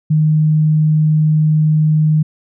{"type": "tone", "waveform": "sine", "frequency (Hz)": 154.5, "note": "D#3", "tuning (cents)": -12, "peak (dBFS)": -9, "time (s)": [0.1, 2.23], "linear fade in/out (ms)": 10, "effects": []}